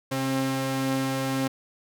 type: tone pair together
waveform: sawtooth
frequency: 132.73 / 267.3 Hz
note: C3 / C4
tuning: +25 / +37 cents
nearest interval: octave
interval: 1212 cents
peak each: -26 / -22 dBFS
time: 0.11-1.48 s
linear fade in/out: 10 ms
effects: none